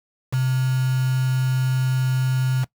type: tone with quantisation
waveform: sine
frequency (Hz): 129.3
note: C3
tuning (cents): -20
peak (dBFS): -18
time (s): 0.32-2.65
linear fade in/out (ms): 20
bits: 5
effects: noise-tail reverb RT60 0.1 s tail -20 dB re dry